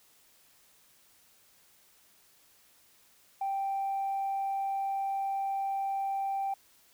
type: tone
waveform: sine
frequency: 784 Hz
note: G5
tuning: in tune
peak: -28 dBFS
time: 3.41-6.54 s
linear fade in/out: 5 ms
effects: tanh soft clip ceiling -26 dBFS + white hiss -63 dBFS RMS until 6.93 s